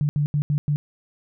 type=tone bursts at uneven times; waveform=sine; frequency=146.83 Hz; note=D3; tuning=in tune; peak=-18 dBFS; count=5; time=0.01-0.09 / 0.16-0.26 / 0.34-0.42 / 0.5-0.58 / 0.68-0.76 s; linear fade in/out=0 ms; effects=none